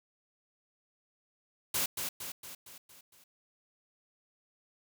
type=noise with echo; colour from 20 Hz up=white; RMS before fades=-31 dBFS; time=1.74-1.86 s; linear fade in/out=5 ms; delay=230 ms; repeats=6; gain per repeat=-5 dB; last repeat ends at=3.24 s; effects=none

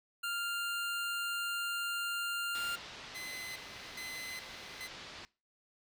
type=tone; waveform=25% pulse; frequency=1396.9 Hz; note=F6; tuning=in tune; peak=-31 dBFS; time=0.23-2.76 s; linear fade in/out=10 ms
type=low-pass noise; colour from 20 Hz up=white; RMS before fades=-49 dBFS; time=2.55-5.25 s; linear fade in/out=0 ms; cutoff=4700 Hz; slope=24 dB/octave
type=tone with tremolo; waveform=sawtooth; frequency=2038 Hz; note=C7; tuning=46 cents flat; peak=-38 dBFS; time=3.14-4.88 s; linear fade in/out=20 ms; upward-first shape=square; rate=1.2 Hz; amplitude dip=80%
effects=noise-tail reverb RT60 0.3 s tail -21 dB re dry

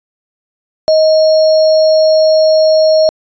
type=tone with sample-and-hold; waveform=sine; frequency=629 Hz; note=D#5; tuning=19 cents sharp; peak=-5 dBFS; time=0.88-3.09 s; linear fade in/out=0 ms; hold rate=4900 Hz; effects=resampled to 16000 Hz

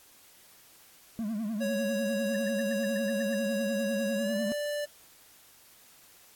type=tone with vibrato; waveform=triangle; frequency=216.4 Hz; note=A3; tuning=29 cents flat; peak=-28 dBFS; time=1.19-4.52 s; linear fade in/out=0 ms; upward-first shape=triangle; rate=10 Hz; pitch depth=150 cents each way
type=tone with pitch glide; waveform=square; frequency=554.4 to 587.4 Hz; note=C#5 to D5; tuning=0 to 0 cents; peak=-31 dBFS; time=1.6-4.86 s; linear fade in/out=20 ms; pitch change=+100 cents; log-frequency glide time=4.15-4.41 s
type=tone bursts; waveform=sine; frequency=1760 Hz; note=A6; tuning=in tune; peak=-36 dBFS; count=9; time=2.34-3.347 s; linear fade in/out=5 ms; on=23 ms; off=100 ms
effects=white hiss -57 dBFS RMS until 6.35 s + AAC 64 kbps

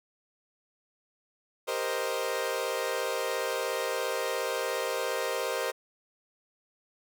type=chord; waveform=sawtooth; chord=C minor seventh; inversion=second; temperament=equal; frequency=392 / 466.2 / 523.3 / 622.3 Hz; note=G4 / Bb4 / C5 / Eb5; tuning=0 / 0 / 0 / 0 cents; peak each=-34 / -30 / -29 / -32 dBFS; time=1.67-5.72 s; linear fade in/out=20 ms; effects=none

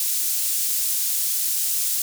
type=high-pass noise; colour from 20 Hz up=pink; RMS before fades=-23 dBFS; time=0-2.02 s; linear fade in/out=2 ms; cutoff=7800 Hz; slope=12 dB/octave; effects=none

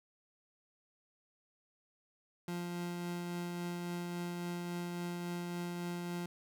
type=tone with tremolo; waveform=30% pulse; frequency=174.61 Hz; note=F3; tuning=in tune; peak=-34 dBFS; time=2.48-6.26 s; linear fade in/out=2 ms; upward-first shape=triangle; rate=3.6 Hz; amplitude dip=25%; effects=none

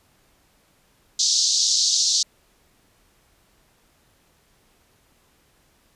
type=band-pass noise; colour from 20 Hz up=white; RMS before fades=-20 dBFS; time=1.19-2.23 s; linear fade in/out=5 ms; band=3900 to 6600 Hz; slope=48 dB/octave; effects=pink hiss -61 dBFS RMS until 5.95 s + resampled to 32000 Hz

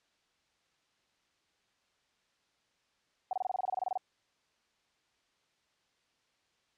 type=tone bursts; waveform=sine; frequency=749 Hz; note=F#5; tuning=21 cents sharp; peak=-29 dBFS; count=15; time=3.31-3.975 s; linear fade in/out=2 ms; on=21 ms; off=25 ms; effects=white hiss -74 dBFS RMS until 6.77 s + low-pass 5000 Hz 12 dB/octave

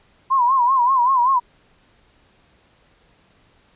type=tone with vibrato; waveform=sine; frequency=1017 Hz; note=C6; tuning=50 cents flat; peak=-13 dBFS; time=0.3-1.4 s; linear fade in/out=20 ms; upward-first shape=sine; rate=5.2 Hz; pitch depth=120 cents each way; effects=pink hiss -57 dBFS RMS until 3.75 s + resampled to 8000 Hz

